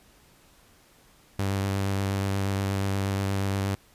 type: tone with vibrato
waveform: sawtooth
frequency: 98 Hz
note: G2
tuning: in tune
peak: -21 dBFS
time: 1.39-3.75 s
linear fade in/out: 0 ms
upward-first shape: triangle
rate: 8.4 Hz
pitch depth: 19 cents each way
effects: pink hiss -58 dBFS RMS until 3.94 s + resampled to 32000 Hz